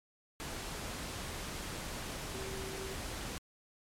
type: tone in noise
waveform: sine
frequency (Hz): 384.4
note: G4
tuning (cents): -34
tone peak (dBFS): -43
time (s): 2.34-2.94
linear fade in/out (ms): 0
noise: pink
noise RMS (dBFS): -41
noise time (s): 0.4-3.38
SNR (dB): -5
effects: low-pass 11000 Hz 12 dB/octave + MP3 96 kbps